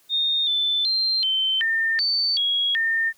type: tone with pitch steps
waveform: sine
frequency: 3674 / 3522 / 4158 / 3087 / 1809 / 4541 / 3314 / 1815 Hz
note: A#7 / A7 / C8 / G7 / A6 / C#8 / G#7 / A#6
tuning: -26 / +1 / -12 / -27 / +48 / +41 / -4 / -47 cents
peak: -19 dBFS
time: 0.09-3.13 s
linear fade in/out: 50 ms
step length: 380 ms
effects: white hiss -59 dBFS RMS until 3.17 s